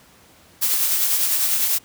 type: noise with tremolo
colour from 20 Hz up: blue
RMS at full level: -18 dBFS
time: 0.61-1.79 s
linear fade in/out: 20 ms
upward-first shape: triangle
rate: 10 Hz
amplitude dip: 40%
effects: pink hiss -51 dBFS RMS until 1.84 s + high-pass 80 Hz 12 dB/octave